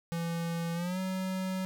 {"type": "tone with pitch glide", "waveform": "square", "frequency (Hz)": [168.1, 187.6], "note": ["E3", "F#3"], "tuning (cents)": [34, 24], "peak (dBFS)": -32, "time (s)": [0.12, 1.65], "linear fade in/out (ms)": 0, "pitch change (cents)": 190, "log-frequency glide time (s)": [0.74, 0.99], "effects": []}